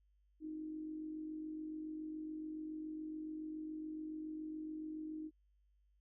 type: tone with amplitude modulation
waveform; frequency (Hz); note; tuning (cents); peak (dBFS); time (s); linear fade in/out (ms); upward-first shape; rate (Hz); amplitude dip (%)
sine; 311.1; D#4; 0; -40; 0.4-5.31; 50; sine; 47.1; 45
effects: added 50 Hz sine -70 dBFS peak until 6 s